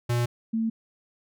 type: tone pair in turn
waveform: square / sine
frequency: 120 / 224.6 Hz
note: B2 / A3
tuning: -49 / +36 cents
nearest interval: major seventh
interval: 1085 cents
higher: second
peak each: -23 dBFS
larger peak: neither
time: 0.09-0.26 / 0.53-0.7 s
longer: neither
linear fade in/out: 10 ms
effects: none